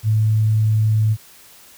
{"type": "tone", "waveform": "sine", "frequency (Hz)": 108.7, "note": "A2", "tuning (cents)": -21, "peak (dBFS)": -13, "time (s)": [0.03, 1.17], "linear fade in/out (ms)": 50, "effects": ["white hiss -46 dBFS RMS until 1.77 s"]}